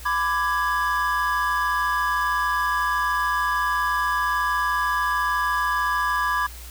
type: chord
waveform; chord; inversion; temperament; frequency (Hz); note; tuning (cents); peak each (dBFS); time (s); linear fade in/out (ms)
triangle; G# diminished; first; equal with one note detuned; 1001 / 1174.7 / 1661.2; B5 / D6 / G#6; +23 / 0 / 0; -23; 0.05-6.47; 10
effects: added 60 Hz sine -38 dBFS peak until 6.7 s + white hiss -43 dBFS RMS until 6.7 s